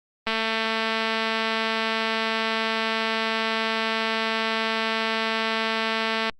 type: click train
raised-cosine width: 0.3 ms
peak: -9 dBFS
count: 1345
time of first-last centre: 0.27-6.297 s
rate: 223 Hz
effects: Opus 32 kbps